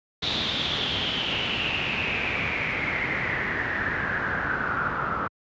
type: noise with low-pass filter sweep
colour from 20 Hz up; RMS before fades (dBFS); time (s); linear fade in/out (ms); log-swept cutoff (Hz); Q
pink; -27; 0.22-5.28; 10; 3800 to 1300; 7.5
effects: high-pass 80 Hz 12 dB/octave + resampled to 16000 Hz